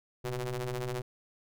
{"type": "ring-modulated tone", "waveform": "sawtooth", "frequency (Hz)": 122.9, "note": "B2", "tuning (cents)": -8, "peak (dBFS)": -26, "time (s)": [0.24, 1.02], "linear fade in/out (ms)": 10, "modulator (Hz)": 253, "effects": []}